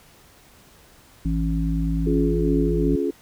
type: harmonic tone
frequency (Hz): 54.9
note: A1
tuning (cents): -3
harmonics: 1 / 3 / 5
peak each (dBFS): -23 / -24 / -27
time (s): 1.25-2.96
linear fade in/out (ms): 5
type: chord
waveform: sine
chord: Db major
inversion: none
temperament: equal with one note detuned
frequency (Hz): 277.2 / 349.2 / 423.5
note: Db4 / F4 / Ab4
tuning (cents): 0 / 0 / +34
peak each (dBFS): -25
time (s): 2.06-3.11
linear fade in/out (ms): 10
effects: pink hiss -52 dBFS RMS until 3.21 s